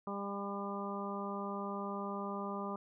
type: harmonic tone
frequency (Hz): 200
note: G3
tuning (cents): +35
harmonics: 1 / 2 / 3 / 4 / 5 / 6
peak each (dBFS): -41 / -44 / -46 / -47 / -45 / -44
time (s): 0.07-2.76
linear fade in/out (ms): 2
effects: none